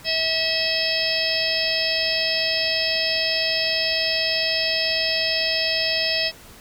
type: harmonic tone with a mistuned harmonic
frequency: 647 Hz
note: E5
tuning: 32 cents flat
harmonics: 1 / 3 / 4 / 5 / 6 / 7 / 8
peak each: -28 / -29 / -27 / -29 / -30 / -29 / -24 dBFS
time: 0.04-6.32 s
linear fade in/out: 50 ms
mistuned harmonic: 6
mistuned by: +18 cents
effects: pink hiss -45 dBFS RMS until 6.6 s